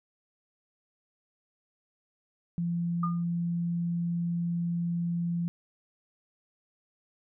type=tone; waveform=sine; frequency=171.3 Hz; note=F3; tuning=33 cents flat; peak=-27 dBFS; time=2.58-5.48 s; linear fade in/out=0 ms
type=tone with exponential decay; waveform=sine; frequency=1214 Hz; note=D#6; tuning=43 cents flat; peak=-26 dBFS; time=3.03-3.24 s; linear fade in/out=5 ms; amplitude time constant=44 ms
effects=none